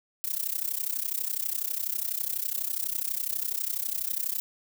violet noise with amplitude modulation, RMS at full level -27 dBFS, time 0.24-4.4 s, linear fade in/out 0 ms, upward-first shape sine, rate 32.1 Hz, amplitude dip 90%, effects none

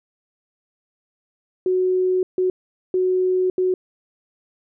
sine tone bursts at uneven times, 369.2 Hz, F#4, 4 cents flat, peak -16 dBFS, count 4, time 1.66-2.23 / 2.38-2.5 / 2.94-3.5 / 3.58-3.74 s, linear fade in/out 2 ms, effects none

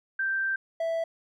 sine / triangle tone pair in turn, 1568 / 659.3 Hz, G6 / E5, 0 / 0 cents, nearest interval octave + minor third, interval 1500 cents, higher first, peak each -25 / -24 dBFS, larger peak second, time 0.19-0.56 / 0.8-1.04 s, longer first, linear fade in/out 5 ms, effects none

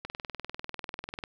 click train, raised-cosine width 0.3 ms, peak -20 dBFS, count 25, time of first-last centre 0.05-1.238 s, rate 20.2 Hz, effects none

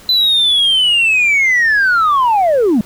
sine linear sweep, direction down, 4040 to 193.3 Hz, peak -7 dBFS, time 0.09-2.81 s, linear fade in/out 2 ms, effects tanh soft clip ceiling -7 dBFS + pink hiss -40 dBFS RMS until 2.85 s

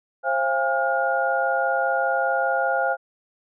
sine tone cluster, 531 / 686 / 811 / 1423 Hz, C5 / F5 / G#5 / F6, +25 / -31 / -41 / +32 cents, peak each -25 dBFS, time 0.23-2.97 s, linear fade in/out 50 ms, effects none

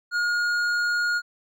sine tone with hard clipping, 1431 Hz, F6, 42 cents sharp, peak -23 dBFS, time 0.11-1.22 s, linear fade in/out 50 ms, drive 8 dB, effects none

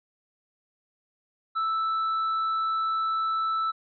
sine tone with tanh clipping, 1318 Hz, E6, 1 cent flat, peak -25 dBFS, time 1.55-3.72 s, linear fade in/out 20 ms, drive 4 dB, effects resampled to 11025 Hz

